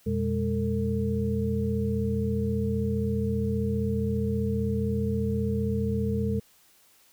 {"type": "tone cluster", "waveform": "sine", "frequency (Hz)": [87, 122.1, 205.9, 450.4], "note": ["F2", "B2", "G#3", "A4"], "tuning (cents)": [-6, -19, -15, 40], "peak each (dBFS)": [-30, -31, -28, -31], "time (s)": [0.06, 6.4], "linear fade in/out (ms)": 10, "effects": ["white hiss -60 dBFS RMS until 7.12 s"]}